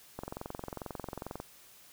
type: click train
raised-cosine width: 1 ms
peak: -24 dBFS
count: 28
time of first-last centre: 0.19-1.401 s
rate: 22.3 Hz
effects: white hiss -57 dBFS RMS until 1.92 s